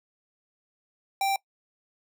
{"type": "tone", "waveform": "square", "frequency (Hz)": 784, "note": "G5", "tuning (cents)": 0, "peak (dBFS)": -24, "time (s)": [1.21, 1.36], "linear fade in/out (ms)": 2, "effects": ["noise-tail reverb RT60 0.1 s tail -22 dB re dry"]}